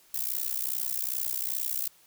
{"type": "noise with amplitude modulation", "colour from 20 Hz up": "violet", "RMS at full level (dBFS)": -27, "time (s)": [0.14, 1.88], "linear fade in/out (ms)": 5, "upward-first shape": "sine", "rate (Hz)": 62.5, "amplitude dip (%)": 100, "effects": ["white hiss -60 dBFS RMS until 2.06 s"]}